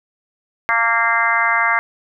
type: harmonic tone with a mistuned harmonic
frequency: 231.2 Hz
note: A#3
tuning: 14 cents flat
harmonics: 3 / 4 / 5 / 6 / 7 / 8 / 9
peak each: -25 / -22 / -20 / -23 / -20 / -25 / -19 dBFS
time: 0.69-1.79 s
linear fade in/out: 0 ms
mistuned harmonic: 4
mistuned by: -21 cents
effects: none